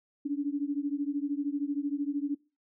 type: beating tone pair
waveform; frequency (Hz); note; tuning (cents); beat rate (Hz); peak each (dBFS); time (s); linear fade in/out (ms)
sine; 281.3 / 294.3; C#4 / D4; +26 / +4; 13; -31 / -32; 0.25-2.35; 10
effects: noise-tail reverb RT60 0.3 s tail -22 dB re dry